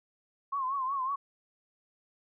sine tone with vibrato, 1072 Hz, C6, 42 cents sharp, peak -29 dBFS, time 0.52-1.16 s, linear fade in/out 10 ms, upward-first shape triangle, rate 5.4 Hz, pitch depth 110 cents each way, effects none

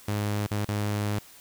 sawtooth tone with dropouts, 103.83 Hz, G#2, in tune, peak -22 dBFS, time 0.08-1.19 s, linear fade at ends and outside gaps 5 ms, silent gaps 0.469-0.51 / 0.65-0.685 s, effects white hiss -51 dBFS RMS until 1.4 s

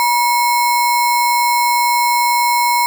sine tone with sample-and-hold, 961 Hz, B5, 48 cents flat, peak -11 dBFS, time 0-2.86 s, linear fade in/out 0 ms, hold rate 3150 Hz, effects none

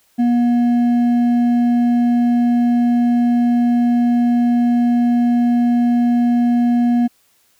triangle tone with hard clipping, 240 Hz, B3, 49 cents flat, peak -13 dBFS, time 0.18-7.08 s, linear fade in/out 20 ms, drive 8 dB, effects white hiss -58 dBFS RMS until 7.59 s

